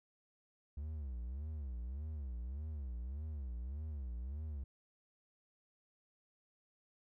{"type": "tone with vibrato", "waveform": "triangle", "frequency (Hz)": 68, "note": "C#2", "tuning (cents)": -33, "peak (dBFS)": -38, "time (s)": [0.77, 4.64], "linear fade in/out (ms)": 5, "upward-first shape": "sine", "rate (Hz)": 1.7, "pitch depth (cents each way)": 250, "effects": []}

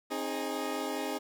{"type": "chord", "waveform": "20% pulse", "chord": "Ab major", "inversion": "first", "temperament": "equal with one note detuned", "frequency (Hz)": [266.2, 311.1, 415.3], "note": ["C4", "Eb4", "Ab4"], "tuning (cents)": [30, 0, 0], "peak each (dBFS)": -32, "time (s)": [0.1, 1.19], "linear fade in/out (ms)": 20, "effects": []}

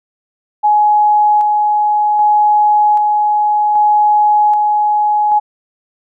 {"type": "tone with tremolo", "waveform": "sine", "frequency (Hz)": 840, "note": "G#5", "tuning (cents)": 19, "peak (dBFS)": -7, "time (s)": [0.63, 5.4], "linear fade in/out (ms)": 20, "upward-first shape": "square", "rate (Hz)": 0.64, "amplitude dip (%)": 25, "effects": []}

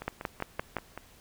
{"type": "two click trains", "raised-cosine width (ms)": 0.5, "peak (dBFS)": [-15, -23], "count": [5, 6], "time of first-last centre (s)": [[0.08, 0.767], [0.02, 0.976]], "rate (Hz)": [5.82, 5.23], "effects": ["pink hiss -57 dBFS RMS until 1.2 s"]}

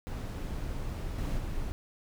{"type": "noise with level steps", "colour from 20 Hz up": "brown", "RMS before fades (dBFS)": [-35, -32, -35], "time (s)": [0.07, 1.72], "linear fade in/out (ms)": 0, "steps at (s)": [1.18, 1.38], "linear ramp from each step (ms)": 5, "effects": []}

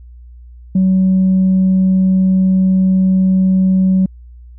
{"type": "tone", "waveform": "sine", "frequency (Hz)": 188, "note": "F#3", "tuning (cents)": 28, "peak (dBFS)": -7, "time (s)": [0.75, 4.06], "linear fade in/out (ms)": 5, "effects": ["tanh soft clip ceiling -6 dBFS", "added 60 Hz sine -34 dBFS peak until 4.58 s"]}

